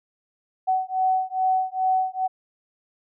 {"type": "beating tone pair", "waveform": "sine", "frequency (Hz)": [750, 752.4], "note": ["F#5", "F#5"], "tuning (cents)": [23, 29], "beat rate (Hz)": 2.4, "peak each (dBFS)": -23, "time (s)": [0.67, 2.28], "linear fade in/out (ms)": 20, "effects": []}